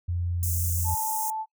sine tone with pitch glide, 87.31 to 85.86 Hz, F2 to F2, 0 to -29 cents, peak -25 dBFS, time 0.08-0.95 s, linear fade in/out 10 ms, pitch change -29 cents, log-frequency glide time 0.35-0.53 s
white high-pass noise, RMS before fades -31 dBFS, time 0.43-1.3 s, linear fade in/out 0 ms, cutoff 6100 Hz, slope 48 dB/octave
sine tone, 876 Hz, A5, 8 cents flat, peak -28 dBFS, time 0.84-1.46 s, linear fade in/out 50 ms
effects noise-tail reverb RT60 0.1 s tail -23 dB re dry

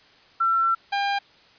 sine / sawtooth tone pair in turn, 1348 / 801.5 Hz, E6 / G5, +38 / +38 cents, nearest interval major sixth, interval 900 cents, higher first, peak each -18 dBFS, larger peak neither, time 0.4-0.75 / 0.92-1.19 s, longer first, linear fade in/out 10 ms, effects white hiss -54 dBFS RMS until 1.58 s + resampled to 11025 Hz

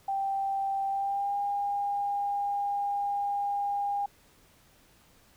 sine tone with pitch glide, 784 to 808.4 Hz, G5 to G#5, 0 to -47 cents, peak -27 dBFS, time 0.08-4.06 s, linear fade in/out 5 ms, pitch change +53 cents, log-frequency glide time 0.88-1.37 s, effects pink hiss -61 dBFS RMS until 5.36 s

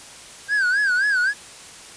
triangle tone with vibrato, 1568 Hz, G6, in tune, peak -15 dBFS, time 0.48-1.34 s, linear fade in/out 50 ms, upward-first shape sine, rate 3.8 Hz, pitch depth 140 cents each way, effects white hiss -41 dBFS RMS until 1.96 s + resampled to 22050 Hz

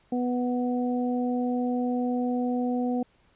harmonic tone, 246.9 Hz, B3, in tune, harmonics 1 / 2 / 3, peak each -25 / -32 / -34 dBFS, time 0.12-3.03 s, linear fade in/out 5 ms, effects pink hiss -64 dBFS RMS until 3.35 s + resampled to 8000 Hz

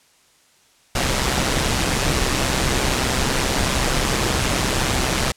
pink noise with amplitude modulation, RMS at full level -17 dBFS, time 0.95-5.32 s, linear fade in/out 5 ms, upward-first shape sine, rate 131 Hz, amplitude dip 60%, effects white hiss -56 dBFS RMS until 5.36 s + low-pass 9000 Hz 12 dB/octave

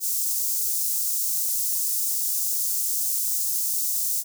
white high-pass noise, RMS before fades -25 dBFS, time 0-4.24 s, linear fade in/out 50 ms, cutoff 5900 Hz, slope 24 dB/octave, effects none

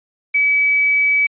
sine tone with quantisation, 2286 Hz, D7, 47 cents flat, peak -12 dBFS, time 0.34-1.27 s, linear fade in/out 10 ms, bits 6, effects resampled to 8000 Hz

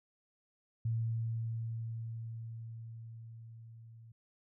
sine tone with level ramp, 113.9 Hz, A#2, 40 cents flat, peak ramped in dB -30 to -52 dBFS, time 0.85-4.12 s, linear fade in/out 5 ms, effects none

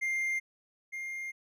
triangle tone pair in turn, 2106 / 2116 Hz, C7 / C7, +11 / +19 cents, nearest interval unison, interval 8 cents, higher second, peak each -27 / -34 dBFS, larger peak first, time 0.01-0.4 / 0.92-1.32 s, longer second, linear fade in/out 20 ms, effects none

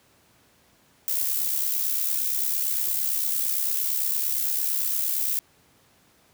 violet noise with amplitude modulation, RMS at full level -23 dBFS, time 1.08-5.39 s, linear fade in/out 0 ms, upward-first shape sine, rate 68.8 Hz, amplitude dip 55%, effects pink hiss -60 dBFS RMS until 6.33 s + high-pass 80 Hz 12 dB/octave

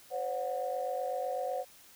sine tone cluster, 516 / 564 / 732 Hz, C5 / C#5 / F#5, -24 / +30 / -19 cents, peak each -35 / -37 / -35 dBFS, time 0.1-1.65 s, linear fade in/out 50 ms, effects tanh soft clip ceiling -23 dBFS + white hiss -57 dBFS RMS until 1.95 s

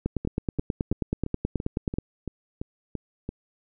two click trains, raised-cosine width 3 ms, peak -18 / -12 dBFS, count 10 / 19, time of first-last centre 0.25-3.291 / 0.06-1.985 s, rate 2.96 / 9.35 Hz, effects none

